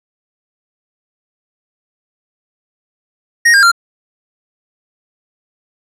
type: tone with pitch steps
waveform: square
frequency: 1869 / 1608.4 / 1384.1 Hz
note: A#6 / G6 / F6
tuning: +4 / +44 / -16 cents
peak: -6 dBFS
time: 3.45-3.717 s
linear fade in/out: 10 ms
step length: 89 ms
effects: low-pass 9000 Hz 12 dB/octave